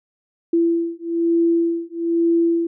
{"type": "beating tone pair", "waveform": "sine", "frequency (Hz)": [335.5, 336.6], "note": ["E4", "E4"], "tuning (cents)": [31, 36], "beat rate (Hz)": 1.1, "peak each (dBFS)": -19, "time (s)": [0.53, 2.67], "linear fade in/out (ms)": 5, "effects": []}